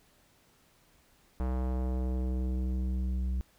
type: tone with low-pass filter sweep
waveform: square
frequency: 63.5 Hz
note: B1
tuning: 49 cents sharp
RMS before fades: -31 dBFS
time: 1.4-3.41 s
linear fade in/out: 0 ms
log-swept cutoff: 1100 to 140 Hz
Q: 1
effects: pink hiss -65 dBFS RMS until 3.58 s